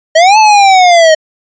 square linear two-way sweep, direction up then down, 619 to 880 to 619 Hz, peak -3 dBFS, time 0.15-1.15 s, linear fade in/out 10 ms, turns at 0.38 s, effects resampled to 16000 Hz

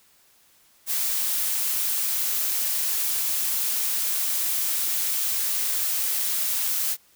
blue noise, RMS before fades -25 dBFS, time 0.86-6.97 s, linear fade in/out 50 ms, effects white hiss -59 dBFS RMS until 7.15 s

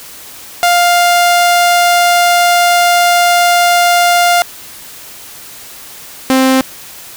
sawtooth tone pair in turn, 701 / 262.6 Hz, F5 / C4, +6 / +6 cents, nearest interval octave + perfect fourth, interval 1700 cents, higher first, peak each -3 dBFS, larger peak neither, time 0.63-4.42 / 6.3-6.61 s, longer first, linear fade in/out 0 ms, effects white hiss -32 dBFS RMS until 7.16 s

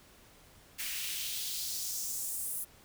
white noise with high-pass filter sweep, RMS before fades -37 dBFS, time 0.78-2.65 s, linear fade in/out 20 ms, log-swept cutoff 2000 to 11000 Hz, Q 1.9, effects pink hiss -59 dBFS RMS until 2.84 s

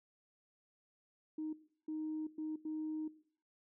sine tone bursts at uneven times, 311.1 Hz, D#4, in tune, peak -37 dBFS, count 4, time 1.38-1.53 / 1.88-2.27 / 2.38-2.56 / 2.65-3.08 s, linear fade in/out 5 ms, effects noise-tail reverb RT60 0.5 s tail -17 dB re dry + tanh soft clip ceiling -33 dBFS

